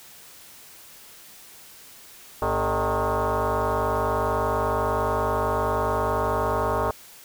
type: tone with frequency modulation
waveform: sine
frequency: 231.6 Hz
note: A#3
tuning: 11 cents flat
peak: -20 dBFS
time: 2.42-6.91 s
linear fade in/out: 2 ms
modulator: 171 Hz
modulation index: 6
effects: tanh soft clip ceiling -16 dBFS + white hiss -47 dBFS RMS until 7.24 s